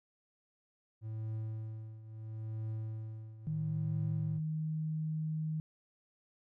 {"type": "tone with tremolo", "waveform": "triangle", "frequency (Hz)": 110, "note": "A2", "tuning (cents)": 0, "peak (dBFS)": -33, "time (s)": [1.01, 4.41], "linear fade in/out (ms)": 50, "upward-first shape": "triangle", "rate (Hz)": 0.74, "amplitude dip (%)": 80}
{"type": "tone with pitch glide", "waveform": "sine", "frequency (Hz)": [155.56, 156.55], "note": ["D#3", "D#3"], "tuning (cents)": [0, 11], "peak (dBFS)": -33, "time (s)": [3.47, 5.6], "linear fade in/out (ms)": 0, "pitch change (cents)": 11, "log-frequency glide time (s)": [4.16, 4.68]}
{"effects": []}